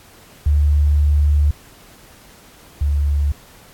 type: tone pair in turn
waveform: sine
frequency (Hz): 73.42 / 72.12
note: D2 / D2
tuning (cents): 0 / -31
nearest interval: unison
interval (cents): 31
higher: first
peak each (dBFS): -11 / -14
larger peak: first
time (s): 0.46-1.51 / 2.81-3.32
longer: first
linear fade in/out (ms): 5
effects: pink hiss -46 dBFS RMS until 3.73 s + AAC 64 kbps